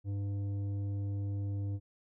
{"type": "tone with tanh clipping", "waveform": "triangle", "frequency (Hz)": 100.1, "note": "G2", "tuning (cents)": 37, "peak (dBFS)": -34, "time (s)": [0.04, 1.8], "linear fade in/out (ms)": 50, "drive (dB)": 13, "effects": []}